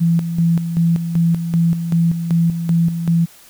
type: tone with tremolo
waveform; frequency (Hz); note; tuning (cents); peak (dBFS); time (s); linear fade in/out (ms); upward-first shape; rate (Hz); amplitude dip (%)
sine; 167.8; E3; +31; -11; 0-3.26; 20; square; 2.6; 60
effects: white hiss -45 dBFS RMS until 3.49 s